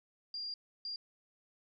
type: tone bursts at uneven times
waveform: sine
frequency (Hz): 4789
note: D8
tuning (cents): +33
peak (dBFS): -38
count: 2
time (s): 0.34-0.54 / 0.85-0.96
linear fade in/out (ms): 2
effects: none